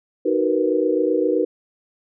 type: chord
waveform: sine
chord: B major seventh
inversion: first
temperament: equal with one note detuned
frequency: 311.1 / 374.7 / 466.2 / 493.9 Hz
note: D#4 / F#4 / A#4 / B4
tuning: 0 / +22 / 0 / 0 cents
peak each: -22 dBFS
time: 0.25-1.45 s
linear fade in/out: 10 ms
effects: none